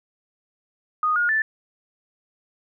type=tone with pitch steps; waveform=sine; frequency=1239 / 1431 / 1759 Hz; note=D#6 / F6 / A6; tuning=-8 / +42 / -1 cents; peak=-18 dBFS; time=1.03-1.42 s; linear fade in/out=2 ms; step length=130 ms; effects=none